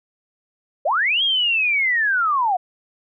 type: linear two-way sweep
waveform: sine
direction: up then down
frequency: 505 to 3300 to 697 Hz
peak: -16 dBFS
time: 0.85-2.57 s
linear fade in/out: 10 ms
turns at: 1.23 s
effects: none